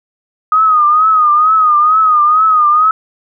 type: tone with vibrato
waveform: sine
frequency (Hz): 1244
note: D#6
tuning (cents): -1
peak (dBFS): -6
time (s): 0.52-2.91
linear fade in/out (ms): 2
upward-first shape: triangle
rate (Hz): 2.2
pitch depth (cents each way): 91
effects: none